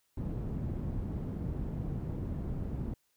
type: low-pass noise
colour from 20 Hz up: white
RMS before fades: -36 dBFS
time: 0.17-2.94 s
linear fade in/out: 5 ms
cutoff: 160 Hz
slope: 12 dB/octave
effects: white hiss -75 dBFS RMS until 3.16 s